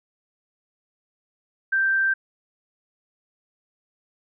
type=tone; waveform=sine; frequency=1568 Hz; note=G6; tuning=in tune; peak=-18 dBFS; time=1.72-2.14 s; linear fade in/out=10 ms; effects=none

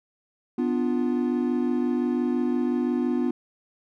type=chord; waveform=triangle; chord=B diminished; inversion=none; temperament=equal with one note detuned; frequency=247.9 / 293.7 / 349.2 Hz; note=B3 / D4 / F4; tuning=+7 / 0 / 0 cents; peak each=-22 / -27 / -26 dBFS; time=0.58-3.31 s; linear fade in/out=5 ms; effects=none

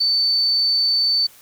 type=tone; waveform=sine; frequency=4531 Hz; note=C#8; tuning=37 cents sharp; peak=-15 dBFS; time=0-1.27 s; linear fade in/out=10 ms; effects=white hiss -48 dBFS RMS until 1.41 s

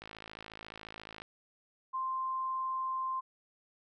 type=click train; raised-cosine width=0.3 ms; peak=-29 dBFS; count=66; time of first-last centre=0.02-1.219 s; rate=54.2 Hz
type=tone; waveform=sine; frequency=1046.5 Hz; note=C6; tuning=in tune; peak=-32 dBFS; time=1.93-3.21 s; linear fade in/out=20 ms
effects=none

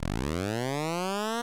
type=linear sweep; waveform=10% pulse; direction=up; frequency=33.55 to 240 Hz; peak=-20 dBFS; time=0-1.42 s; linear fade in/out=10 ms; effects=low-pass 11000 Hz 12 dB/octave + 8-bit

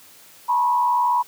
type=tone with frequency modulation; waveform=sine; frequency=972 Hz; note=B5; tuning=28 cents flat; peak=-16 dBFS; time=0.48-1.23 s; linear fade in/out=20 ms; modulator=80.9 Hz; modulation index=0.71; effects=white hiss -48 dBFS RMS until 1.27 s + high-pass 80 Hz 12 dB/octave

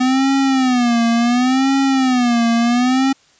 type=tone with vibrato; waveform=square; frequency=251.3 Hz; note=B3; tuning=30 cents sharp; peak=-13 dBFS; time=0-3.13 s; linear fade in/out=10 ms; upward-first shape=sine; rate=0.7 Hz; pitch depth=140 cents each way; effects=white hiss -53 dBFS RMS until 3.39 s + resampled to 16000 Hz

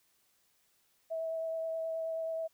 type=tone with vibrato; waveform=sine; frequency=650 Hz; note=E5; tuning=24 cents flat; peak=-33 dBFS; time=1.1-2.48 s; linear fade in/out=20 ms; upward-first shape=sine; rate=9.4 Hz; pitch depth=11 cents each way; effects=white hiss -72 dBFS RMS until 2.53 s

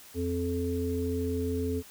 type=harmonic tone; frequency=86.7 Hz; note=F2; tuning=12 cents flat; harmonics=1 / 3 / 5; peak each=-32 / -32 / -32 dBFS; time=0.14-1.83 s; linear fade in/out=50 ms; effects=white hiss -51 dBFS RMS until 1.9 s

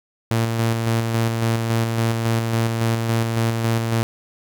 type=tone with tremolo; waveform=sawtooth; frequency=114.4 Hz; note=A#2; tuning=32 cents flat; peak=-13 dBFS; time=0.31-4.03 s; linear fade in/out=0 ms; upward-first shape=square; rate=3.6 Hz; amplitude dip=35%; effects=9-bit

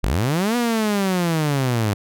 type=linear two-way sweep; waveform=sawtooth; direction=up then down; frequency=36 to 244.7 to 98.9 Hz; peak=-14 dBFS; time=0.03-1.94 s; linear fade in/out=10 ms; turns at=0.56 s; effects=none

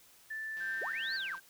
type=tone with pitch glide; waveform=sine; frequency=1762 to 1811.5 Hz; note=A6 to A6; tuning=+2 to +50 cents; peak=-37 dBFS; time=0.3-1.17 s; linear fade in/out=10 ms; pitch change=+48 cents; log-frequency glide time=0.61-0.81 s
type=click train; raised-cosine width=0.2 ms; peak=-39 dBFS; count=141; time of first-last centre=0.57-1.379 s; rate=173 Hz
type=tone with tremolo; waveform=sine; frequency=1568 Hz; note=G6; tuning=in tune; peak=-35 dBFS; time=0.6-1.4 s; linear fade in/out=10 ms; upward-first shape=triangle; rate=2.2 Hz; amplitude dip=65%
type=linear two-way sweep; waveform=sine; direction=up then down; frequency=293.7 to 4699 to 838 Hz; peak=-38 dBFS; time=0.81-1.36 s; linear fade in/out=10 ms; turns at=1.15 s
effects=white hiss -61 dBFS RMS until 1.49 s

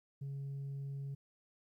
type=tone; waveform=sine; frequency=138.59 Hz; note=C#3; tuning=in tune; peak=-37 dBFS; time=0.21-1.15 s; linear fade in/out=10 ms; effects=tanh soft clip ceiling -38 dBFS + 13-bit

